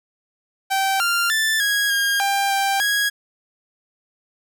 sawtooth tone with pitch steps, 776 / 1391 / 1763 / 1651 / 1620 / 794 / 787 / 1654 Hz, G5 / F6 / A6 / G#6 / G#6 / G5 / G5 / G#6, -18 / -7 / +3 / -11 / -43 / +22 / +7 / -8 cents, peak -14 dBFS, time 0.7-3.1 s, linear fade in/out 20 ms, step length 300 ms, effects none

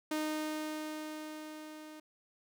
sawtooth tone with level ramp, 308.1 Hz, D#4, 17 cents flat, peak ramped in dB -28 to -44 dBFS, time 0.11-2 s, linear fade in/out 5 ms, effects none

